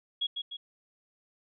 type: tone with echo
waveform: sine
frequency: 3322 Hz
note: G#7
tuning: in tune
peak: -27 dBFS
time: 0.21-0.27 s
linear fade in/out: 10 ms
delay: 150 ms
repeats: 2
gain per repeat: -5 dB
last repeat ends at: 0.57 s
effects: none